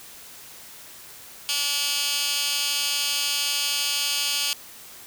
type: tone with high-pass filter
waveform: 15% pulse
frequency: 287.3 Hz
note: D4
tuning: 38 cents flat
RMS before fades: -25 dBFS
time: 1.49-4.53 s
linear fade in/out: 0 ms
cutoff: 3500 Hz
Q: 1.5
effects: white hiss -44 dBFS RMS until 5.06 s